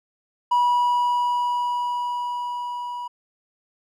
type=tone with level ramp; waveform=triangle; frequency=973 Hz; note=B5; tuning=26 cents flat; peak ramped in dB=-13 to -27 dBFS; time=0.51-3.08 s; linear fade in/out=10 ms; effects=tanh soft clip ceiling -9 dBFS